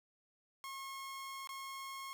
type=tone with dropouts; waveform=sawtooth; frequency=1083 Hz; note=C#6; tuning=41 cents flat; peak=-40 dBFS; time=0.64-2.13 s; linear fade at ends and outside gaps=0 ms; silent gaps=1.473-1.491 s; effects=none